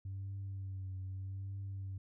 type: tone with vibrato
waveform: sine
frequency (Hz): 96.2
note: G2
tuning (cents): -32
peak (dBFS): -38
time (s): 0.05-1.98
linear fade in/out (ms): 5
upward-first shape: triangle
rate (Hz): 0.81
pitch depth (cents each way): 42
effects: tanh soft clip ceiling -37 dBFS